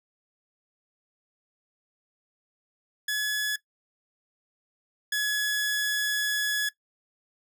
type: tone pair in turn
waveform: sawtooth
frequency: 1700 / 1693.2 Hz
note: G#6 / G#6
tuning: +40 / +33 cents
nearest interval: unison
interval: 7 cents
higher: first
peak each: -22 / -21 dBFS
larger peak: second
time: 3.08-3.56 / 5.12-6.69 s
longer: second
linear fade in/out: 5 ms
effects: noise-tail reverb RT60 0.1 s tail -19 dB re dry